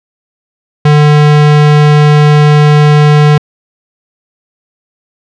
square tone, 149 Hz, D3, 25 cents sharp, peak -3 dBFS, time 0.85-3.38 s, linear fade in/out 5 ms, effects low-pass 4000 Hz 12 dB/octave

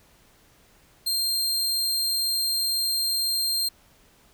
sawtooth tone, 4186 Hz, C8, in tune, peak -20 dBFS, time 1.06-3.69 s, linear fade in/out 10 ms, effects pink hiss -58 dBFS RMS until 4.33 s

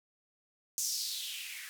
violet noise with band-pass filter sweep, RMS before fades -38 dBFS, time 0.78-1.69 s, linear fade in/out 0 ms, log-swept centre 6500 to 1800 Hz, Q 4.2, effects none

